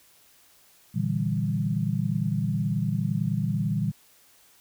sine chord, E half-diminished seventh, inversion second, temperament equal, 116.54 / 146.83 / 164.81 / 196 Hz, Bb2 / D3 / E3 / G3, 0 / 0 / 0 / 0 cents, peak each -29 dBFS, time 0.94-3.92 s, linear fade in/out 20 ms, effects white hiss -58 dBFS RMS until 4.6 s

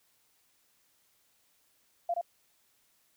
sine tone with echo, 689 Hz, F5, 24 cents flat, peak -27 dBFS, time 2.09-2.14 s, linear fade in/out 5 ms, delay 73 ms, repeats 1, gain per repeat -2 dB, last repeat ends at 2.213 s, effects white hiss -70 dBFS RMS until 3.16 s

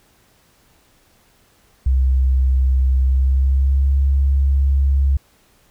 sine tone with pitch glide, 65.2 to 68.52 Hz, C2 to C#2, -5 to -19 cents, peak -12 dBFS, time 1.86-5.17 s, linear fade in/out 5 ms, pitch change +86 cents, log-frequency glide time 3.02-3.92 s, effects pink hiss -56 dBFS RMS until 5.7 s

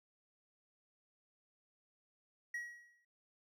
triangle tone with exponential decay, 1910 Hz, A#6, 42 cents sharp, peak -35 dBFS, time 2.54-3.05 s, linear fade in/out 5 ms, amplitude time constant 110 ms, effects none

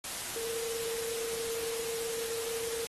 sine tone in noise, 458.3 Hz, A#4, 29 cents flat, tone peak -35 dBFS, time 0.36-2.85 s, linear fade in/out 2 ms, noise white, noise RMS -38 dBFS, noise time 0.04-2.87 s, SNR 0 dB, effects AAC 32 kbps

